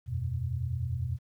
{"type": "chord", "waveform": "sine", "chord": "E suspended second", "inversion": "none", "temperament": "just", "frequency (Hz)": [82.41, 92.71, 123.61], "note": ["E2", "F#2", "B2"], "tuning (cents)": [0, 4, 2], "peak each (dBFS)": [-35, -35, -32], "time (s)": [0.06, 1.19], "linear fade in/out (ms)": 50, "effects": ["11-bit"]}